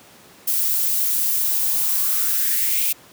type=noise with high-pass filter sweep; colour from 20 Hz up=violet; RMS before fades=-20 dBFS; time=0.47-2.93 s; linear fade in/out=10 ms; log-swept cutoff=240 to 2600 Hz; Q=4.7; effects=pink hiss -47 dBFS RMS until 3.12 s + high-pass 150 Hz 12 dB/octave